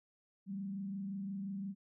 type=tone with frequency modulation; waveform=sine; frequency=196 Hz; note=G3; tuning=in tune; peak=-38 dBFS; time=0.46-1.75 s; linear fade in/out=50 ms; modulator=25.7 Hz; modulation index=0.44; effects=none